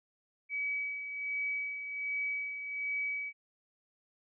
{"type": "tone with tremolo", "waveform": "sine", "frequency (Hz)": 2278, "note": "C#7", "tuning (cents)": 47, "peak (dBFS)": -31, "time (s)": [0.49, 3.33], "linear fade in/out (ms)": 50, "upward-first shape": "sine", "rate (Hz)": 1.3, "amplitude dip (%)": 55, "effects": []}